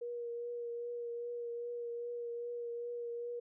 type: tone with vibrato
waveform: sine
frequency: 475.4 Hz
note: A#4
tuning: 34 cents sharp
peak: -38 dBFS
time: 0.01-3.4 s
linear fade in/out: 10 ms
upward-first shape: triangle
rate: 2.5 Hz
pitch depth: 21 cents each way
effects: none